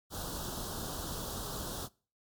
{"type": "band-stop noise", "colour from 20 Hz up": "pink", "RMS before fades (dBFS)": -39, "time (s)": [0.1, 1.89], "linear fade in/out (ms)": 50, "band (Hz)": [1500, 3200], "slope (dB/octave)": 48, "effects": ["noise-tail reverb RT60 0.4 s tail -24 dB re dry", "MP3 96 kbps"]}